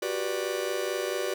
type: chord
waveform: 45% pulse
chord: G major seventh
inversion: third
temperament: just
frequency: 367.5 / 392 / 490 / 588 Hz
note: F#4 / G4 / B4 / D5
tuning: -12 / 0 / -14 / +2 cents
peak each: -34 dBFS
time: 0.02-1.34 s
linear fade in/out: 5 ms
effects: none